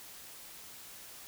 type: silence
effects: white hiss -50 dBFS RMS until 1.27 s